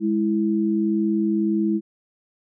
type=tone pair together; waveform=sine; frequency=207.3 / 329 Hz; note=G#3 / E4; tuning=-3 / -3 cents; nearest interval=minor sixth; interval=800 cents; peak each=-21 dBFS; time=0-1.81 s; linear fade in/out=50 ms; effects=none